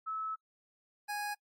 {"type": "tone pair in turn", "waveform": ["sine", "25% pulse"], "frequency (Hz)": [1300, 827.7], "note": ["E6", "G#5"], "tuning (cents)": [-24, -6], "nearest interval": "minor sixth", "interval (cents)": 782, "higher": "first", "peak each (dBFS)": [-34, -31], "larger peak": "second", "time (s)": [[0.06, 0.36], [1.08, 1.35]], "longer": "first", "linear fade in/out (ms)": 20, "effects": ["noise-tail reverb RT60 0.1 s tail -24 dB re dry", "MP3 64 kbps"]}